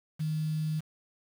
sine tone with quantisation, 155.56 Hz, D#3, in tune, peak -28 dBFS, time 0.19-0.81 s, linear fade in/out 20 ms, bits 8, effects none

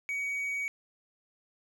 triangle tone, 2256 Hz, C#7, 30 cents sharp, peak -29 dBFS, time 0.09-0.68 s, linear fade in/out 0 ms, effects none

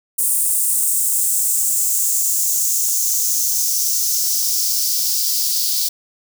blue noise with high-pass filter sweep, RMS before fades -18 dBFS, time 0.18-5.89 s, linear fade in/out 10 ms, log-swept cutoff 9000 to 4600 Hz, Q 3.3, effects none

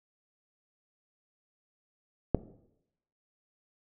click, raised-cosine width 2 ms, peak -9 dBFS, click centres 2.347 s, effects noise-tail reverb RT60 0.8 s tail -17 dB re dry

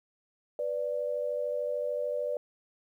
sine tone pair together, 493.9 / 587.3 Hz, B4 / D5, 0 / 0 cents, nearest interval minor third, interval 300 cents, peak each -33 / -31 dBFS, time 0.59-2.37 s, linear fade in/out 2 ms, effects 11-bit

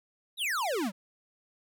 square exponential sweep, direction down, 4004 to 174.61 Hz, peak -29 dBFS, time 0.37-0.92 s, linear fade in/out 50 ms, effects none

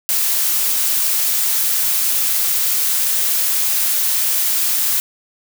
blue noise, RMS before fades -17 dBFS, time 0.09-5 s, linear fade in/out 0 ms, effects none

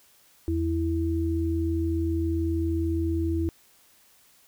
sine tone pair together, 82.55 / 329.6 Hz, E2 / E4, +3 / 0 cents, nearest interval 2 octaves, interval 2397 cents, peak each -26 dBFS, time 0.48-3.49 s, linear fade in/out 0 ms, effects white hiss -59 dBFS RMS until 4.47 s

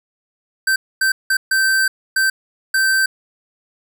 square tone bursts at uneven times, 1554 Hz, G6, 16 cents flat, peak -14 dBFS, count 6, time 0.67-0.76 / 1.01-1.12 / 1.3-1.37 / 1.51-1.88 / 2.16-2.3 / 2.74-3.06 s, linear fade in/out 5 ms, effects none

